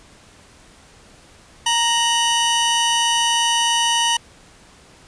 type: tone pair together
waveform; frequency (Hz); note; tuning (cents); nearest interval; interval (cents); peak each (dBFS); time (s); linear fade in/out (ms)
sawtooth; 932.3 / 2960; A#5 / F#7; 0 / 0; octave + minor sixth; 2000; -15; 1.66-4.17; 5
effects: pink hiss -48 dBFS RMS until 5.07 s + resampled to 22050 Hz